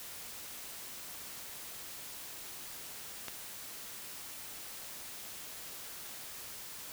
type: click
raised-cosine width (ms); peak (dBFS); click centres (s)
0.2; -21; 3.283
effects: white hiss -46 dBFS RMS until 6.92 s